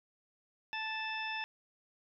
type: harmonic tone with a mistuned harmonic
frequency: 878 Hz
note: A5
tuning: 4 cents flat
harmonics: 1 / 2 / 3 / 4 / 6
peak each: -41 / -41 / -40 / -45 / -49 dBFS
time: 0.73-1.44 s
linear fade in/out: 0 ms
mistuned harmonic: 4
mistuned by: +18 cents
effects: none